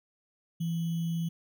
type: tone with sample-and-hold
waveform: sine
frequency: 166.4 Hz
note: E3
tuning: 17 cents sharp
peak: -28 dBFS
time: 0.6-1.29 s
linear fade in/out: 10 ms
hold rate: 3150 Hz
effects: none